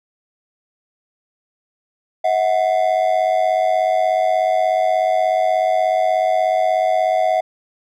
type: ring-modulated tone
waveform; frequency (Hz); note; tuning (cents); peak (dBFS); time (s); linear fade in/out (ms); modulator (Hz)
triangle; 690; F5; -21; -9; 2.24-7.41; 10; 48.3
effects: none